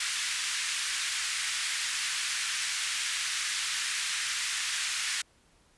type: band-pass noise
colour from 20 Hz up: pink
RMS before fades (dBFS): -32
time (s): 0-5.22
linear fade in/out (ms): 5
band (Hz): 1600 to 10000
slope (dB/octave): 24
effects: pink hiss -64 dBFS RMS until 5.77 s + resampled to 24000 Hz